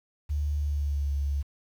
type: tone with pitch glide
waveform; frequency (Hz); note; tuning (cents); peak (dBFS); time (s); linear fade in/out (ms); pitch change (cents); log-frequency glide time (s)
sine; 73.42 to 70.63; D2 to C#2; 0 to +33; -25; 0.29-1.43; 20; -67; 0.59-1.12
effects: 9-bit